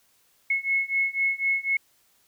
sine beating tone pair, 2182 / 2186 Hz, C#7 / C#7, -28 / -25 cents, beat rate 4 Hz, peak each -26 / -25 dBFS, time 0.5-1.77 s, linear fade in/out 5 ms, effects white hiss -64 dBFS RMS until 2.27 s

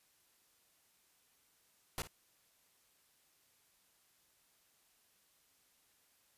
pink noise with echo, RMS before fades -39 dBFS, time 1.98-2.02 s, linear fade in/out 0 ms, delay 52 ms, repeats 1, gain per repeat -14 dB, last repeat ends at 2.072 s, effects white hiss -72 dBFS RMS until 6.37 s + resampled to 32000 Hz

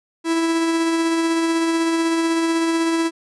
45% pulse tone with tremolo, 329.6 Hz, E4, in tune, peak -16 dBFS, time 0.24-3.11 s, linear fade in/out 50 ms, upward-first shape sine, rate 16 Hz, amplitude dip 25%, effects resampled to 24000 Hz

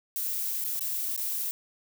violet noise with dropouts, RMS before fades -31 dBFS, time 0.16-1.51 s, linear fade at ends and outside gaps 0 ms, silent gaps 0.64-0.647 / 0.793-0.809 / 1.163-1.177 s, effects none

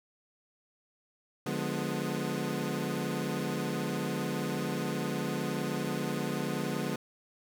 25% pulse chord, D diminished seventh, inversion none, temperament equal with one note detuned, 146.83 / 177.36 / 207.7 / 246.9 Hz, D3 / F3 / Ab3 / Cb4, 0 / +27 / 0 / 0 cents, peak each -33 dBFS, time 1.46-6.96 s, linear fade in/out 5 ms, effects none

